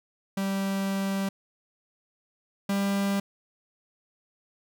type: tone pair in turn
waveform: 45% pulse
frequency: 195.1 / 198.4 Hz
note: G3 / G3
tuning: -8 / +21 cents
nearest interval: unison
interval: 29 cents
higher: second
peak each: -26 / -24 dBFS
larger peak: second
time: 0.37-1.29 / 2.69-3.2 s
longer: first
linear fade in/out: 5 ms
effects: none